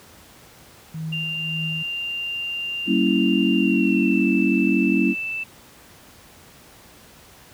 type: tone with tremolo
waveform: sine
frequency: 159.3 Hz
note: D#3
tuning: 41 cents sharp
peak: -25 dBFS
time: 0.94-1.83 s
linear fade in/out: 5 ms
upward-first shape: triangle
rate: 1.8 Hz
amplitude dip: 70%
type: tone with pitch glide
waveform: sine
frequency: 2788 to 2648 Hz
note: F7 to E7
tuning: -4 to +7 cents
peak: -25 dBFS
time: 1.12-5.44 s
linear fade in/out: 10 ms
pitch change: -89 cents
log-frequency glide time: 3.56-4.27 s
type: chord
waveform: sine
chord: G diminished seventh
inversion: none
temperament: equal with one note detuned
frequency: 192.85 / 233.1 / 277.2 / 329.6 Hz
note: G3 / Bb3 / Db4 / Fb4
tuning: -28 / 0 / 0 / 0 cents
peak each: -22 dBFS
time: 2.86-5.15 s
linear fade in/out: 50 ms
effects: pink hiss -48 dBFS RMS until 7.53 s + high-pass 60 Hz 12 dB/octave